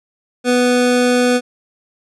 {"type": "tone pair together", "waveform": "square", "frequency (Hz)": [246.9, 494.6], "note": ["B3", "B4"], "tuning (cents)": [0, 3], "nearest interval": "octave", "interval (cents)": 1203, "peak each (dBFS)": -15, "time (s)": [0.44, 1.41], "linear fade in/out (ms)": 50, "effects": ["resampled to 24000 Hz"]}